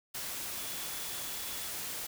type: tone in noise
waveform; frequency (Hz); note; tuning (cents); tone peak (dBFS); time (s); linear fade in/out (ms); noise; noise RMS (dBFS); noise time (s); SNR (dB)
sine; 3418; G#7; +49; -50; 0.58-1.69; 10; white; -39; 0.14-2.07; -14
effects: none